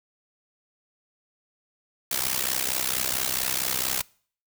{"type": "noise with amplitude modulation", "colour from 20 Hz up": "white", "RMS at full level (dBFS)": -23, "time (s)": [2.11, 4.02], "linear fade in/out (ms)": 5, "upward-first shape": "sine", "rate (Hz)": 64.4, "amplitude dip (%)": 90, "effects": ["noise-tail reverb RT60 0.5 s tail -25 dB re dry"]}